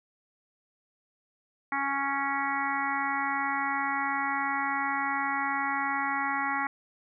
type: harmonic tone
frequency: 277.2 Hz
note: C#4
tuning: in tune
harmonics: 1 / 3 / 4 / 5 / 6 / 7 / 8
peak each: -38 / -32 / -33 / -35 / -39 / -33 / -38 dBFS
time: 1.72-6.67 s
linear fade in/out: 2 ms
effects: none